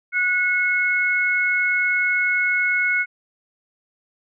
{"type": "tone pair together", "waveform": "sine", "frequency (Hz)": [1465, 2184], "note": ["F#6", "C#7"], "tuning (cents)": [-18, -26], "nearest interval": "perfect fifth", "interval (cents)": 692, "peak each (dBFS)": [-21, -19], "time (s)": [0.12, 3.06], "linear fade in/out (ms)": 50, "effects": []}